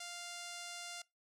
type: tone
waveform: 5% pulse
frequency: 698.5 Hz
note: F5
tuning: in tune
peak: -33 dBFS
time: 0-1.02 s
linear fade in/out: 5 ms
effects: noise-tail reverb RT60 0.2 s tail -22 dB re dry + low-pass 12000 Hz 12 dB/octave